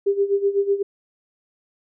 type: tone with tremolo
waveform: sine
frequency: 399 Hz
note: G4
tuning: 31 cents sharp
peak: -14 dBFS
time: 0.06-0.83 s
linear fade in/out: 10 ms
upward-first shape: sine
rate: 8 Hz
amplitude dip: 80%
effects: none